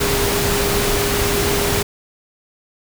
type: tone in noise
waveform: sine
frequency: 405.3 Hz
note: G#4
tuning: 42 cents flat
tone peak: -21 dBFS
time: 0-1.83 s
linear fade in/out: 10 ms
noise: pink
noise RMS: -19 dBFS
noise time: 0-1.83 s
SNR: -5 dB
effects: none